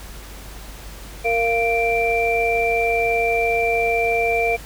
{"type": "tone cluster", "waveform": "sine", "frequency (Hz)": [462.2, 691, 2353], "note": ["A#4", "F5", "D7"], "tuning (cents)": [-15, -19, 3], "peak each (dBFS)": -21, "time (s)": [1.24, 4.57], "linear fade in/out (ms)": 20, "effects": ["added 50 Hz sine -36 dBFS peak until 4.65 s", "pink hiss -40 dBFS RMS until 4.65 s"]}